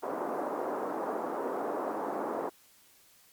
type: band-pass noise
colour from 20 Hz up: pink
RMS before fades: -34 dBFS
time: 0.02-2.5 s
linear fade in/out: 20 ms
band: 300 to 1100 Hz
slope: 24 dB/octave
effects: white hiss -61 dBFS RMS until 3.32 s + MP3 96 kbps